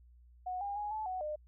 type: tone with pitch steps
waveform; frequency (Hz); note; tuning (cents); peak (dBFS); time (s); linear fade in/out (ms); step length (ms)
sine; 733 / 806 / 831 / 865 / 742 / 605; F#5 / G5 / G#5 / A5 / F#5 / D#5; -16 / +48 / +1 / -30 / +5 / -49; -35; 0.46-1.36; 10; 150
effects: added 60 Hz sine -57 dBFS peak until 1.47 s